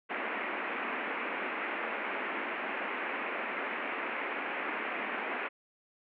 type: band-pass noise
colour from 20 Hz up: white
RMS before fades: -36 dBFS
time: 0.09-5.49 s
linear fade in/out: 20 ms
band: 220 to 2500 Hz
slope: 48 dB/octave
effects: none